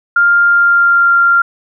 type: tone with pitch glide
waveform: sine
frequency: 1400 to 1387.9 Hz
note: F6 to F6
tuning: +4 to -11 cents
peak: -6 dBFS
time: 0.16-1.42 s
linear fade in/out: 5 ms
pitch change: -15 cents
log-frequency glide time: 0.47-1.12 s
effects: none